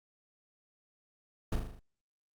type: noise with echo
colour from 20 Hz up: brown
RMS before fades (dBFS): -29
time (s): 1.52-1.56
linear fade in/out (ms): 5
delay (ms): 39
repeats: 6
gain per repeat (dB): -4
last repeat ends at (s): 1.794
effects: Opus 48 kbps